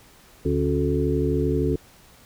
harmonic tone with a mistuned harmonic, 72.7 Hz, D2, 17 cents flat, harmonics 1 / 2 / 4 / 5 / 6, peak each -26 / -26 / -26 / -26 / -26 dBFS, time 0.45-1.76 s, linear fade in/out 5 ms, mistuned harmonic 4, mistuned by -110 cents, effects pink hiss -52 dBFS RMS until 2.25 s

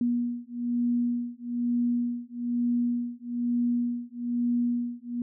sine beating tone pair, 240 / 241.1 Hz, B3 / B3, -49 / -41 cents, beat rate 1.1 Hz, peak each -28 dBFS, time 0.01-5.22 s, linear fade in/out 2 ms, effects none

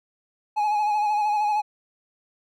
triangle tone with vibrato, 840 Hz, G#5, 19 cents sharp, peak -18 dBFS, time 0.56-1.62 s, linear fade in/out 20 ms, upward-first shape sine, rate 13 Hz, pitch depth 37 cents each way, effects none

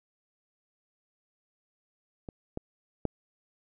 clicks, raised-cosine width 2 ms, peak -26 / -20 / -14 dBFS, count 3, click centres 2.288 / 2.574 / 3.053 s, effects none

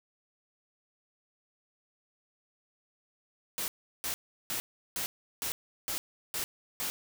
white noise bursts, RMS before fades -34 dBFS, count 8, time 3.58-6.9 s, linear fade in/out 0 ms, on 100 ms, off 360 ms, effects none

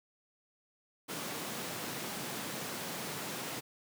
pink high-pass noise, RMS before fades -40 dBFS, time 1.08-3.61 s, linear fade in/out 20 ms, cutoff 140 Hz, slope 24 dB/octave, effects none

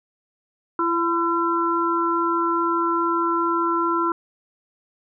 harmonic tone, 337.8 Hz, E4, 42 cents sharp, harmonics 1 / 3 / 4, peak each -23 / -23 / -23 dBFS, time 0.79-4.12 s, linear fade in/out 2 ms, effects none

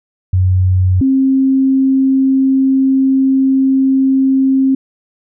sine tone pair in turn, 92.5 / 266.7 Hz, F#2 / C4, 0 / +33 cents, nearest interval octave + tritone, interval 1833 cents, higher second, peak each -8 dBFS, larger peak neither, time 0.33-1.01 / 1.01-4.75 s, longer second, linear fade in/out 5 ms, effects none

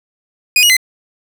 sawtooth tone with pitch steps, 2477 / 2893 / 2049 Hz, D#7 / F#7 / C7, -8 / -40 / -37 cents, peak -4 dBFS, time 0.56-0.767 s, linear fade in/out 2 ms, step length 69 ms, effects none

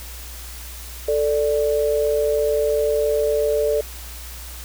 sine tone pair together, 440.3 / 587.7 Hz, A4 / D5, +1 / +1 cents, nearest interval perfect fourth, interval 500 cents, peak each -19 / -20 dBFS, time 1.08-3.81 s, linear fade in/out 5 ms, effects added 60 Hz sine -35 dBFS peak until 4.64 s + white hiss -38 dBFS RMS until 4.64 s

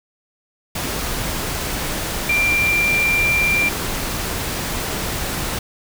sine tone in noise, 2371 Hz, D7, 16 cents sharp, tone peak -15 dBFS, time 2.29-3.69 s, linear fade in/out 5 ms, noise pink, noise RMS -24 dBFS, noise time 0.75-5.59 s, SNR +6 dB, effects none

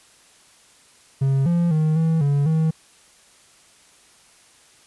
triangle tone with pitch steps, 135.6 / 171.8 / 155.9 / 162.1 / 142.3 / 159.4 Hz, C#3 / F3 / D#3 / E3 / C#3 / D#3, -38 / -28 / +4 / -29 / +46 / +42 cents, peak -14 dBFS, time 1.21-2.71 s, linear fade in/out 10 ms, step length 250 ms, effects white hiss -53 dBFS RMS until 4.86 s + resampled to 24000 Hz

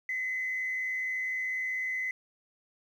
sine tone with frequency modulation, 2031 Hz, B6, 48 cents sharp, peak -29 dBFS, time 0.09-2.11 s, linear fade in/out 2 ms, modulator 96.6 Hz, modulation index 0.51, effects tanh soft clip ceiling -25 dBFS + 10-bit

